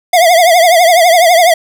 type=tone with vibrato; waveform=square; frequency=687 Hz; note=F5; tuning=29 cents flat; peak=-5 dBFS; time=0.13-1.54 s; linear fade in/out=5 ms; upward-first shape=triangle; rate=12 Hz; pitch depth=130 cents each way; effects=none